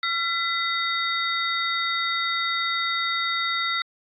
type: tone cluster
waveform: sine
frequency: 1363 / 2004 / 3714 / 4450 Hz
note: F6 / B6 / A#7 / C#8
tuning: -43 / +25 / -7 / +6 cents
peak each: -27 / -27 / -29 / -34 dBFS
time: 0.03-3.82 s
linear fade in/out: 2 ms
effects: AAC 48 kbps